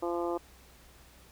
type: harmonic tone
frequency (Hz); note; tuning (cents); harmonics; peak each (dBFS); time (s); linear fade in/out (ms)
172.2; F3; -24; 2 / 3 / 4 / 5 / 6 / 7; -32 / -36 / -38 / -40 / -42 / -43; 0.02-0.38; 10
effects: added 62 Hz sine -58 dBFS peak until 1.31 s + pink hiss -58 dBFS RMS until 1.31 s